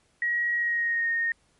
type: tone with pitch glide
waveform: sine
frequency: 1903 to 1848.8 Hz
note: A#6 to A#6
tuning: +35 to -15 cents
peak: -23 dBFS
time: 0.22-1.32 s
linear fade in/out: 2 ms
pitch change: -50 cents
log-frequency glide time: 0.54-1.1 s
effects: pink hiss -66 dBFS RMS until 1.59 s + MP3 48 kbps